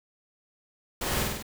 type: noise with echo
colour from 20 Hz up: pink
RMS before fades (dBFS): -31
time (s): 1.01-1.23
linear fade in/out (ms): 5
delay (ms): 49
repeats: 4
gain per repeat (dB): -2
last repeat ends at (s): 1.426
effects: none